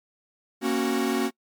45% pulse chord, F# major, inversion first, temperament equal with one note detuned, 233.1 / 274 / 370 Hz, A#3 / C#4 / F#4, 0 / -20 / 0 cents, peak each -27 dBFS, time 0.61-1.31 s, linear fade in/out 50 ms, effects noise-tail reverb RT60 0.1 s tail -26 dB re dry + MP3 96 kbps

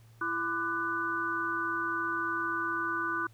sine tone cluster, 335.5 / 1010 / 1187 / 1488 Hz, E4 / B5 / D6 / F#6, +31 / +39 / +18 / +9 cents, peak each -38 / -39 / -34 / -32 dBFS, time 0.21-3.27 s, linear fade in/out 5 ms, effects added 113 Hz sine -54 dBFS peak until 3.33 s + pink hiss -65 dBFS RMS until 3.33 s

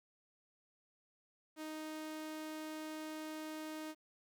sawtooth tone, 311.1 Hz, D#4, in tune, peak -39 dBFS, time 1.56-3.95 s, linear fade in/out 50 ms, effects 12-bit

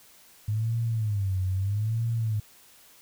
sine tone with vibrato, 103.83 Hz, G#2, in tune, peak -24 dBFS, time 0.48-2.4 s, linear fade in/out 5 ms, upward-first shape sine, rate 0.78 Hz, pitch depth 190 cents each way, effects white hiss -55 dBFS RMS until 3.01 s

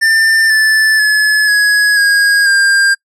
square tone with pitch steps, 1791 / 1751.1 / 1712.1 / 1674 / 1636.7 / 1600.2 Hz, A6 / A6 / A6 / G#6 / G#6 / G6, +30 / -9 / -48 / +13 / -26 / +35 cents, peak -8 dBFS, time 0.01-2.95 s, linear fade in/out 20 ms, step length 490 ms, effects noise-tail reverb RT60 0.1 s tail -25 dB re dry + low-pass 10000 Hz 12 dB/octave

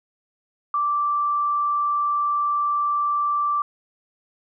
sine tone, 1170 Hz, D6, 7 cents flat, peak -19 dBFS, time 0.74-3.62 s, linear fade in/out 2 ms, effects none

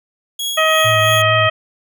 sawtooth tone with tremolo, 3322 Hz, G#7, in tune, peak -15 dBFS, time 0.39-1.22 s, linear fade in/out 5 ms, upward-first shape triangle, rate 3 Hz, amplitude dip 65%
harmonic tone, 633 Hz, D#5, 30 cents sharp, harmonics 1 / 2 / 3 / 4 / 5, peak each -16 / -16 / -18 / -20 / -20 dBFS, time 0.57-1.5 s, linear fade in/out 10 ms
sine tone with vibrato, 110 Hz, A2, in tune, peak -19 dBFS, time 0.84-1.49 s, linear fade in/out 20 ms, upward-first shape sine, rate 4.4 Hz, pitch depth 42 cents each way
effects none

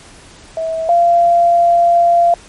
sine tone pair in turn, 649 / 688.8 Hz, E5 / F5, -27 / -24 cents, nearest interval minor second, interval 103 cents, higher second, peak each -16 / -7 dBFS, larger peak second, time 0.57-0.89 / 0.89-2.34 s, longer second, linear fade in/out 2 ms, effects pink hiss -40 dBFS RMS until 2.48 s + MP3 48 kbps

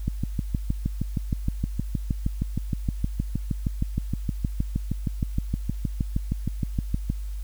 click train, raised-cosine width 5 ms, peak -12 dBFS, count 46, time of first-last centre 0.08-7.1 s, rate 6.41 Hz, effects added 50 Hz sine -29 dBFS peak until 7.43 s + white hiss -54 dBFS RMS until 7.43 s

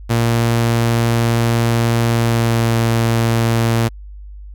sawtooth tone with pitch glide, 116.54 to 115.2 Hz, A#2 to A#2, 0 to -20 cents, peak -9 dBFS, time 0.09-3.89 s, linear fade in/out 20 ms, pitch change -20 cents, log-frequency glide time 2.08-2.69 s, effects added 50 Hz sine -31 dBFS peak until 4.54 s

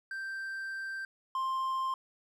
triangle tone pair in turn, 1568 / 1052.3 Hz, G6 / C6, 0 / +10 cents, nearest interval perfect fifth, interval 690 cents, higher first, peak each -34 / -28 dBFS, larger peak second, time 0.11-1.05 / 1.35-1.94 s, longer first, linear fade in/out 2 ms, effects none

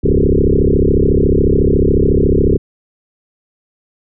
sine tone with frequency modulation, 177 Hz, F3, 23 cents sharp, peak -8 dBFS, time 0.03-2.58 s, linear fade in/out 20 ms, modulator 34 Hz, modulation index 7.8, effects none

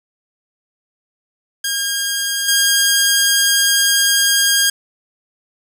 10% pulse tone with level steps, 1619 Hz, G#6, 45 cents flat, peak -9 / -3 dBFS, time 1.64-4.7 s, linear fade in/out 5 ms, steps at 2.48 s, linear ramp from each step 5 ms, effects none

